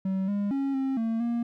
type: tone with pitch steps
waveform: triangle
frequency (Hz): 190.8 / 202.8 / 274.3 / 267.5 / 226.2 / 235.6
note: G3 / G#3 / C#4 / C4 / A3 / A#3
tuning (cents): -47 / -41 / -18 / +38 / +48 / +19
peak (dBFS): -23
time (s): 0.05-1.43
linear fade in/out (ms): 5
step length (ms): 230
effects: none